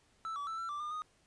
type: tone with pitch steps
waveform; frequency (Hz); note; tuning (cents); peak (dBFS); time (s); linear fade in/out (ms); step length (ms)
triangle; 1320 / 1146 / 1323 / 1350 / 1173 / 1206 / 1240; E6 / D6 / E6 / E6 / D6 / D6 / D#6; +2 / -43 / +6 / +41 / -2 / +46 / -6; -35; 0.25-1.02; 0; 110
effects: pink hiss -69 dBFS RMS until 1.26 s + resampled to 22050 Hz